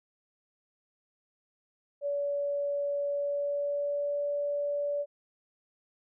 sine tone with pitch glide, 571 to 577 Hz, D5 to D5, -49 to -31 cents, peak -28 dBFS, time 2.01-5.06 s, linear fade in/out 50 ms, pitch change +18 cents, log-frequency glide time 3.1-4.23 s, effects none

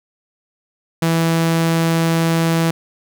sawtooth tone, 164.81 Hz, E3, in tune, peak -10 dBFS, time 1.02-2.71 s, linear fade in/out 5 ms, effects none

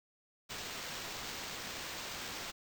violet noise with sample-and-hold, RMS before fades -43 dBFS, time 0.49-2.52 s, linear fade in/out 20 ms, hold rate 11025 Hz, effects none

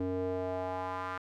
square tone with band-pass filter sweep, 92.3 Hz, F#2, 4 cents flat, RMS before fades -35 dBFS, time 0-1.18 s, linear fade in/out 5 ms, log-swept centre 350 to 1300 Hz, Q 2.7, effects none

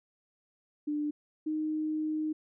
sine tone pair in turn, 297.1 / 309.5 Hz, D4 / D#4, +20 / -9 cents, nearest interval minor second, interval 71 cents, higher second, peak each -29 / -29 dBFS, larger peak neither, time 0.87-1.11 / 1.46-2.33 s, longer second, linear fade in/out 10 ms, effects none

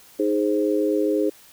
sine chord, Ab major, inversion second, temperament equal, 311.1 / 415.3 / 523.3 Hz, Eb4 / Ab4 / C5, 0 / 0 / 0 cents, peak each -22 / -22 / -25 dBFS, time 0.19-1.3 s, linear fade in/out 10 ms, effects white hiss -50 dBFS RMS until 1.52 s

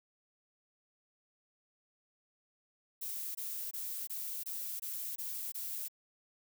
violet noise bursts, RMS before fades -40 dBFS, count 8, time 3.01-5.884 s, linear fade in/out 10 ms, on 340 ms, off 22 ms, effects none

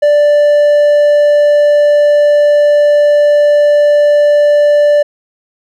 triangle tone, 587.3 Hz, D5, in tune, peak -3 dBFS, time 0.02-5.03 s, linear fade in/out 10 ms, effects none

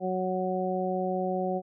harmonic tone, 185 Hz, F#3, in tune, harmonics 1 / 2 / 3 / 4, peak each -32 / -32 / -32 / -32 dBFS, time 0-1.62 s, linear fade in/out 50 ms, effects none

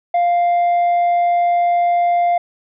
sine tone with tanh clipping, 698.5 Hz, F5, in tune, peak -13 dBFS, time 0.14-2.38 s, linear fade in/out 5 ms, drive 3 dB, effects none

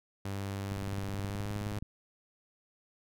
sawtooth tone with pitch glide, 98.7 to 103.43 Hz, G2 to G#2, +12 to -7 cents, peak -31 dBFS, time 0.25-1.79 s, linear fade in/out 5 ms, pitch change +81 cents, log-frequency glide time 1.22-1.51 s
click train, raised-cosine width 5 ms, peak -29 dBFS, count 22, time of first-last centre 0.72-1.825 s, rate 19 Hz
effects none

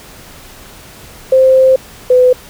sine tone pair in turn, 523.3 / 503.1 Hz, C5 / B4, 0 / +32 cents, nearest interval minor second, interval 68 cents, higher first, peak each -4 dBFS, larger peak neither, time 1.32-1.76 / 2.1-2.33 s, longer first, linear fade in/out 5 ms, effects pink hiss -36 dBFS RMS until 2.49 s

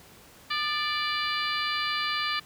harmonic tone with a mistuned harmonic, 586 Hz, D5, 4 cents flat, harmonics 2 / 3 / 4 / 5 / 6 / 7 / 8, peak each -31 / -33 / -34 / -35 / -36 / -36 / -37 dBFS, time 0.5-2.4 s, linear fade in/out 10 ms, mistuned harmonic 2, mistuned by +46 cents, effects pink hiss -52 dBFS RMS until 2.45 s + high-pass 60 Hz 12 dB/octave

